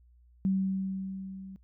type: tone with level ramp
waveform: sine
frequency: 191.4 Hz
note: G3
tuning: 41 cents flat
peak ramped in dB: -23 to -42 dBFS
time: 0.45-1.56 s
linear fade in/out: 0 ms
effects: noise-tail reverb RT60 0.1 s tail -23 dB re dry + added 60 Hz sine -57 dBFS peak until 1.63 s